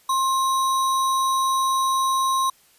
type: tone with sample-and-hold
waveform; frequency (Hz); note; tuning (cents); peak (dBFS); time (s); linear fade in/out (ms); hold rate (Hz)
sine; 1062; C6; +25; -18; 0.09-2.5; 5; 4900
effects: white hiss -57 dBFS RMS until 2.78 s + resampled to 32000 Hz